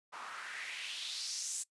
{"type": "noise with band-pass filter sweep", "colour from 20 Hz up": "white", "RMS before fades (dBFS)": -42, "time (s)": [0.12, 1.64], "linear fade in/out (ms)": 20, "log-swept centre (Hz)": [1000, 8200], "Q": 3, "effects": ["noise-tail reverb RT60 0.1 s tail -21 dB re dry", "resampled to 24000 Hz"]}